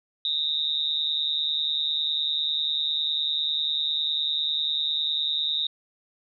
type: tone with amplitude modulation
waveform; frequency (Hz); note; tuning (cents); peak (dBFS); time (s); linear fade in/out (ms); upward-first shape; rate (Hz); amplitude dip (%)
sine; 3731; A#7; +1; -19; 0.25-5.67; 2; sine; 150; 100
effects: none